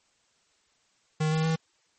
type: tone with pitch steps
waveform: square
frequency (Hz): 155.56 / 158.19 / 160.86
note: D#3 / D#3 / E3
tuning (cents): 0 / +29 / -42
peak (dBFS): -24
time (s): 1.2-1.56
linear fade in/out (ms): 10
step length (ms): 120
effects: white hiss -68 dBFS RMS until 1.98 s + MP3 32 kbps